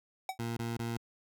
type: tone with exponential decay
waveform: square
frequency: 760 Hz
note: F#5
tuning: 46 cents sharp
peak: -30 dBFS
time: 0.29-0.38 s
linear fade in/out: 2 ms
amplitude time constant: 18 ms
type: tone bursts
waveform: 20% pulse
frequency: 116.54 Hz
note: A#2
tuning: in tune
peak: -29 dBFS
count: 3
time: 0.39-0.972 s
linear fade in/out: 5 ms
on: 180 ms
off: 21 ms
effects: none